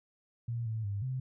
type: tone with pitch steps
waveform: sine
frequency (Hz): 117.4 / 110.9 / 100.6 / 129.6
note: A#2 / A2 / G2 / C3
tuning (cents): +13 / +14 / +45 / -16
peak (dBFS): -32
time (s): 0.48-1.2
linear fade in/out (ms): 5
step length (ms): 180
effects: none